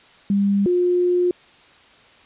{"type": "tone pair in turn", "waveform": "sine", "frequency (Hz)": [200, 356.4], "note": ["G3", "F4"], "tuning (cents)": [35, 35], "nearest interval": "minor seventh", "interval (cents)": 1000, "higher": "second", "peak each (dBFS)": -15, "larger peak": "neither", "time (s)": [[0.3, 0.66], [0.66, 1.31]], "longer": "second", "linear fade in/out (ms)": 2, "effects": ["white hiss -50 dBFS RMS until 2.25 s", "resampled to 8000 Hz"]}